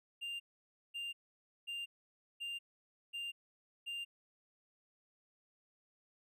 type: tone bursts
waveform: triangle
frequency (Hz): 2794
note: F7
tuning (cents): 0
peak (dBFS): -38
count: 6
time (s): 0.21-4.05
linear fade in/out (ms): 20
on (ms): 190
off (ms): 540
effects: none